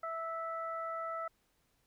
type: harmonic tone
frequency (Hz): 657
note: E5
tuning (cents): -6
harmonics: 1 / 2 / 3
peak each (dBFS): -41 / -38 / -51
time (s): 0.03-1.28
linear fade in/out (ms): 5
effects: pink hiss -75 dBFS RMS until 1.86 s